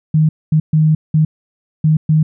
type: tone bursts at uneven times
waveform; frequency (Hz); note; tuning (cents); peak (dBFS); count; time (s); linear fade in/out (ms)
sine; 155.7; D#3; +2; -8; 6; 0.14-0.29 / 0.52-0.6 / 0.73-0.95 / 1.14-1.25 / 1.84-1.97 / 2.09-2.23; 5
effects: none

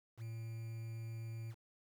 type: tone with quantisation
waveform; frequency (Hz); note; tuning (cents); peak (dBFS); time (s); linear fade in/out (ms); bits
triangle; 113.5; A#2; -46; -40; 0.17-1.55; 50; 10
effects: none

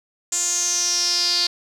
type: tone with band-pass filter sweep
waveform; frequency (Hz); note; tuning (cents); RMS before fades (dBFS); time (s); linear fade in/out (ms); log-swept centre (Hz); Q
sawtooth; 350.9; F4; +8; -21; 0.32-1.47; 5; 7300 to 4500; 8.1
effects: none

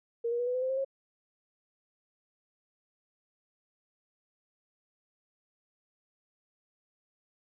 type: tone with pitch steps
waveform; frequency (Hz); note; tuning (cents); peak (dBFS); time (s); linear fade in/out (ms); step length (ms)
sine; 466.2 / 476.3 / 486.6 / 497.1 / 507.8 / 518.8 / 530 / 541.4; A#4 / A#4 / B4 / B4 / B4 / C5 / C5 / C#5; 0 / +37 / -26 / +11 / +48 / -15 / +22 / -41; -28; 0.24-0.848; 10; 76
effects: none

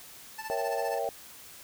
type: tone with tremolo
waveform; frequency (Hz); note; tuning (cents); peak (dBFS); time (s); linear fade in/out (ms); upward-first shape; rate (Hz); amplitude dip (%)
25% pulse; 880; A5; 0; -31; 0.38-0.99; 10; sine; 15; 75
type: chord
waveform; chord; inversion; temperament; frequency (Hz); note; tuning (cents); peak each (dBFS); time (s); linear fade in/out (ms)
sine; A# diminished seventh; none; equal; 466.2 / 554.4 / 659.3 / 784; A#4 / C#5 / E5 / G5; 0 / 0 / 0 / 0; -34; 0.5-1.09; 0
type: clicks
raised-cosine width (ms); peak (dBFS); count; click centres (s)
0.2; -33; 7; 0.575 / 0.615 / 0.728 / 0.825 / 0.884 / 0.94 / 1.044
effects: white hiss -49 dBFS RMS until 1.63 s

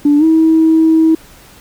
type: tone with pitch glide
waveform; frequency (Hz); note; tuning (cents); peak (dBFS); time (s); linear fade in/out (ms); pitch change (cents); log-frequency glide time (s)
sine; 291.2 to 321.2; D4 to E4; -15 to -45; -5; 0.05-1.15; 5; +170; 0.18-0.24
effects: tanh soft clip ceiling -1 dBFS + pink hiss -41 dBFS RMS until 1.6 s

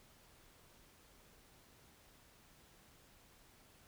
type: silence
effects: pink hiss -65 dBFS RMS until 3.87 s

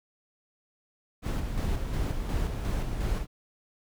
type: noise with tremolo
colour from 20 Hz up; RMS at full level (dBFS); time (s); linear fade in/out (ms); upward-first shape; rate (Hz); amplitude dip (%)
brown; -28; 1.22-3.27; 50; square; 2.8; 40
effects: none

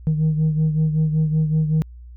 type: beating tone pair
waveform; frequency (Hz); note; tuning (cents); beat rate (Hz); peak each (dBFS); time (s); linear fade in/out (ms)
sine; 155.56 / 160.86; D#3 / E3; 0 / -42; 5.3; -15 / -22; 0.07-1.82; 0
effects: tanh soft clip ceiling -13 dBFS + added 60 Hz sine -37 dBFS peak until 2.16 s

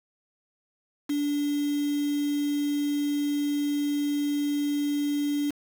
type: tone with quantisation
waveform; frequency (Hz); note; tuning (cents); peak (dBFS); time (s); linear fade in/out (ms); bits
sine; 290; D4; -22; -24; 1.09-5.51; 10; 6
effects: none

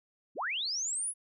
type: linear sweep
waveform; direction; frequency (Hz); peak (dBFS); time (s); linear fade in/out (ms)
sine; up; 144.6 to 10548; -31; 0.35-1.14; 50
effects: none

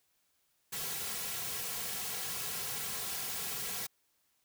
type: noise with comb filter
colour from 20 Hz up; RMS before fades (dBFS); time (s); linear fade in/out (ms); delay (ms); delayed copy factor
white; -38; 0.72-3.87; 10; 3.3; -0.85
effects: white hiss -75 dBFS RMS until 4.44 s

